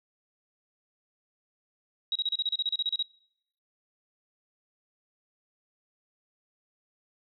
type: tone bursts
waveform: sine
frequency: 3834 Hz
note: A#7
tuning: 48 cents sharp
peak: -25 dBFS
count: 14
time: 2.12-3.026 s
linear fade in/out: 2 ms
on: 35 ms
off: 32 ms
effects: noise-tail reverb RT60 0.8 s tail -26 dB re dry